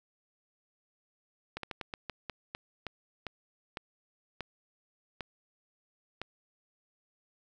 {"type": "slowing click train", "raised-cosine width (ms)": 0.3, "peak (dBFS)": -21, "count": 14, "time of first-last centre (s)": [1.57, 6.216], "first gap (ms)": 63, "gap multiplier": 1.26, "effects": []}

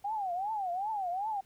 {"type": "tone with vibrato", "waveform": "sine", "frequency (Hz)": 784, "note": "G5", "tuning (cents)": 0, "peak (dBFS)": -31, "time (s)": [0.04, 1.41], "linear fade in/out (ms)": 10, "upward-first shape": "triangle", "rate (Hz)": 2.6, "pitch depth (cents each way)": 240, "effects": ["pink hiss -66 dBFS RMS until 1.45 s"]}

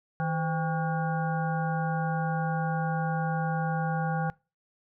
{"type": "harmonic tone with a mistuned harmonic", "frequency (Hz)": 160, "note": "D#3", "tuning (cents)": 49, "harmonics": [1, 3, 5, 7, 9, 10], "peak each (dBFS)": [-28, -38, -32, -42, -37, -45], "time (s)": [0.2, 4.3], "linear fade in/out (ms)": 0, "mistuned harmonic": 3, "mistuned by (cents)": 110, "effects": ["noise-tail reverb RT60 0.3 s tail -23 dB re dry"]}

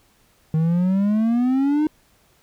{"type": "exponential sweep", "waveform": "triangle", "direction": "up", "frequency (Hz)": [155.56, 311.1], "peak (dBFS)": -14, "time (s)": [0.54, 1.87], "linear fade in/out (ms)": 2, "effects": ["pink hiss -59 dBFS RMS until 2.42 s"]}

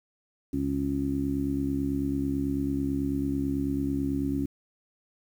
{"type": "harmonic tone", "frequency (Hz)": 69.1, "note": "C#2", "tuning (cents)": -5, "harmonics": [1, 2, 3, 4, 5], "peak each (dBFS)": [-35, -35, -37, -27, -37], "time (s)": [0.53, 4.46], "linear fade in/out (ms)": 5, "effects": ["9-bit"]}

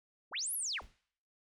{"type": "linear two-way sweep", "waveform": "sine", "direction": "up then down", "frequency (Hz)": [75.1, 11680, 75.1], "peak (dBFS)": -34, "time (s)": [0.31, 0.82], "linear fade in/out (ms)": 50, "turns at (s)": 0.54}
{"type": "noise with exponential decay", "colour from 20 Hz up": "brown", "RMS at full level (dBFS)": -47, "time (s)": [0.82, 0.99], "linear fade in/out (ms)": 1, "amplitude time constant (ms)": 35}
{"effects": ["noise-tail reverb RT60 0.6 s tail -24 dB re dry"]}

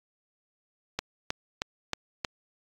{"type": "click train", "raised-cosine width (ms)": 0.2, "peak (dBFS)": -11, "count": 5, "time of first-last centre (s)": [0.99, 2.248], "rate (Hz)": 3.18, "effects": ["AAC 48 kbps"]}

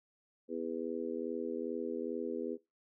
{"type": "harmonic tone", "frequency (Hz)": 82.41, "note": "E2", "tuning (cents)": 0, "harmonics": [3, 4, 5, 6], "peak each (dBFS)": [-41, -41, -40, -41], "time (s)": [0.48, 2.58], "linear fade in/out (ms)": 50, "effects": ["noise-tail reverb RT60 0.2 s tail -19 dB re dry"]}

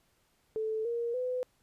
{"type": "tone with pitch steps", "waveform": "sine", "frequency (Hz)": [438.2, 469.7, 503.4], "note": ["A4", "A#4", "B4"], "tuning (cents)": [-7, 13, 33], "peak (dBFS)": -30, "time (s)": [0.56, 1.43], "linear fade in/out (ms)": 0, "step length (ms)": 290, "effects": ["pink hiss -71 dBFS RMS until 1.62 s", "resampled to 32000 Hz"]}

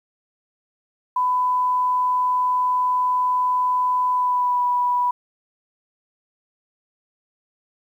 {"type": "tone with pitch glide", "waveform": "sine", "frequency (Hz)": [1000, 982.8], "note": ["B5", "B5"], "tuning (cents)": [21, -9], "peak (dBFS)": -17, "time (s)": [1.16, 5.11], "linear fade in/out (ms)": 5, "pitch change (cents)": -30, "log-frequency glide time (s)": [4.12, 4.64], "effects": ["9-bit"]}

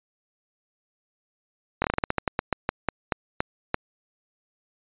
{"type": "slowing click train", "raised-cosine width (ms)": 0.5, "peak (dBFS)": -7, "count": 17, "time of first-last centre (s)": [1.82, 3.744], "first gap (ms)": 22, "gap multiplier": 1.2, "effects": ["resampled to 8000 Hz"]}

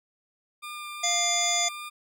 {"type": "tone with vibrato", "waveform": "20% pulse", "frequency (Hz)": 1200, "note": "D6", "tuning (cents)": 37, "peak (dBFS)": -31, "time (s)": [0.62, 1.9], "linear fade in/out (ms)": 20, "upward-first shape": "triangle", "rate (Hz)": 2.6, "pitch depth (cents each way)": 10}
{"type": "harmonic tone", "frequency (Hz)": 698.5, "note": "F5", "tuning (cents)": 0, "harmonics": [1, 3, 5, 7, 9, 10], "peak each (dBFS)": [-30, -31, -29, -33, -33, -27], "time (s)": [1.03, 1.69], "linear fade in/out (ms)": 10}
{"effects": []}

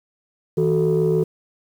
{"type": "tone cluster", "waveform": "sine", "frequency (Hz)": [161.1, 372.7, 439.7], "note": ["E3", "F#4", "A4"], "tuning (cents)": [-39, 13, -1], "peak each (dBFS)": -19, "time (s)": [0.57, 1.24], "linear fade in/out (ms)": 10, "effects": ["tanh soft clip ceiling -10 dBFS", "8-bit"]}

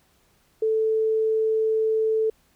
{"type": "tone", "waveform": "sine", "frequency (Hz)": 440, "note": "A4", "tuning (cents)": 0, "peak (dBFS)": -19, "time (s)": [0.62, 2.3], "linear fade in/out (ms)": 5, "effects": ["pink hiss -63 dBFS RMS until 2.55 s"]}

